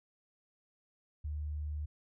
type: tone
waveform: sine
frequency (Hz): 75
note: D2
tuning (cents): +37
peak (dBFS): -35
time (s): 1.24-1.86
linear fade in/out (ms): 10
effects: none